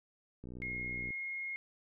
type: click train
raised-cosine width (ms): 3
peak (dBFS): -34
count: 42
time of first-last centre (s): 0.44-1.106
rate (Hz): 61.6
type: tone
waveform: sine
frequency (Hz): 2150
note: C7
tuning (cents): +47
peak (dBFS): -37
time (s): 0.62-1.56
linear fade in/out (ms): 0
effects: none